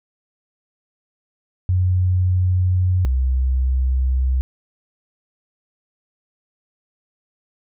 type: tone pair in turn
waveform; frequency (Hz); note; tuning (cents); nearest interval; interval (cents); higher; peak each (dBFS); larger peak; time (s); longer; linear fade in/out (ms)
sine; 91.3 / 64.56; F#2 / C2; -23 / -23; tritone; 600; first; -14 / -15; first; 1.69-3.05 / 3.05-4.41; neither; 0
effects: none